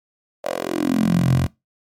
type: tone with high-pass filter sweep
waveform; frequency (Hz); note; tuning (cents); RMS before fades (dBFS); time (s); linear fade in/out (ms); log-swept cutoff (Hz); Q
10% pulse; 44; F1; +14; -19; 0.44-1.47; 10; 590 to 98; 5.2
effects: noise-tail reverb RT60 0.2 s tail -22 dB re dry + MP3 96 kbps